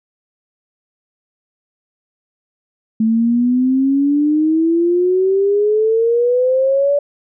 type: exponential sweep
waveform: sine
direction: up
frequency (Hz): 219 to 579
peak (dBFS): -11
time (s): 3-6.99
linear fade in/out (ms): 5
effects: none